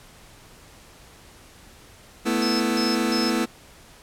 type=chord; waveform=sawtooth; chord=A suspended second; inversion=none; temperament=just; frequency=220 / 247.5 / 330 Hz; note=A3 / B3 / E4; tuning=0 / +4 / +2 cents; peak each=-21 dBFS; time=2.25-3.46 s; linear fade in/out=20 ms
type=tone bursts; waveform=sine; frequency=5200 Hz; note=E8; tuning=24 cents flat; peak=-26 dBFS; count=3; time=2.42-3.3 s; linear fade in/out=2 ms; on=180 ms; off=170 ms
effects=pink hiss -49 dBFS RMS until 4.02 s + low-pass 12000 Hz 12 dB/octave